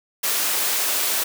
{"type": "high-pass noise", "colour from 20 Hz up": "white", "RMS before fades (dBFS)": -22, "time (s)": [0.23, 1.24], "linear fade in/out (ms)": 10, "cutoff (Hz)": 340, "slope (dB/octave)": 12, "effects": []}